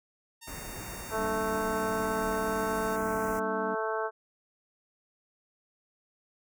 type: tone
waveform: 5% pulse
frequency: 918 Hz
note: A#5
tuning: 27 cents flat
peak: -33 dBFS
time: 0.41-2.97 s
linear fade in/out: 20 ms
type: band-stop noise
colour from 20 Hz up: pink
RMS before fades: -41 dBFS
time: 0.47-3.4 s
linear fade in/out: 10 ms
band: 2400 to 5900 Hz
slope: 48 dB/octave
type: harmonic tone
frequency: 220 Hz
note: A3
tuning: in tune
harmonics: 2 / 3 / 4 / 5 / 6 / 7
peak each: -33 / -35 / -36 / -37 / -38 / -38 dBFS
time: 1.1-4.11 s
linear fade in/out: 50 ms
type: chord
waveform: triangle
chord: G minor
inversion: none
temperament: just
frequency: 196 / 235.2 / 294 Hz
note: G3 / Bb3 / D4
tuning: 0 / +16 / +2 cents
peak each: -36 / -39 / -39 dBFS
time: 1.17-3.75 s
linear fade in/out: 10 ms
effects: none